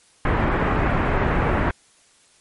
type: low-pass noise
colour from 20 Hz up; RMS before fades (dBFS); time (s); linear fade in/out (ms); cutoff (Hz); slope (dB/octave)
pink; -20; 0.25-1.71; 2; 2000; 24
effects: white hiss -56 dBFS RMS until 2.4 s + MP3 48 kbps